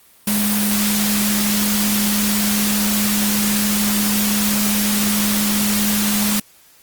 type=tone in noise; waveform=sine; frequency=207.7 Hz; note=G#3; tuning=in tune; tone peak=-18 dBFS; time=0.27-6.4 s; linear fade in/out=5 ms; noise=white; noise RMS=-20 dBFS; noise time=0.27-6.4 s; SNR=-1 dB; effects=white hiss -50 dBFS RMS until 6.82 s + Opus 32 kbps